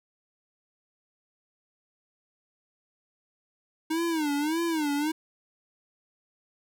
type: tone with vibrato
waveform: square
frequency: 311.1 Hz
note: D#4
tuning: in tune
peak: -26 dBFS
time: 3.9-5.12 s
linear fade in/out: 10 ms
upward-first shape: sine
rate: 1.7 Hz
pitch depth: 150 cents each way
effects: none